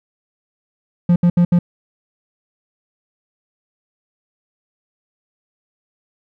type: tone bursts at uneven times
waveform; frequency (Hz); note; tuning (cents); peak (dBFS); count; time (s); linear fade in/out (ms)
triangle; 174.61; F3; 0; -7; 4; 1.09-1.16 / 1.23-1.3 / 1.37-1.45 / 1.52-1.59; 5
effects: none